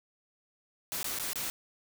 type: noise with dropouts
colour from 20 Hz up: white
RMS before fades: -35 dBFS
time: 0.92-1.5 s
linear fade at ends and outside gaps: 0 ms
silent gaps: 1.03-1.043 / 1.187-1.197 / 1.332-1.357 s
effects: none